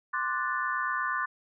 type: chord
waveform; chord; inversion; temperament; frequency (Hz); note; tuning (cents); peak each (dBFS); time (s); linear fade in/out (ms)
sine; D dominant seventh; third; equal; 1046.5 / 1174.7 / 1480 / 1760; C6 / D6 / F#6 / A6; 0 / 0 / 0 / 0; -33; 0.13-1.26; 10
effects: none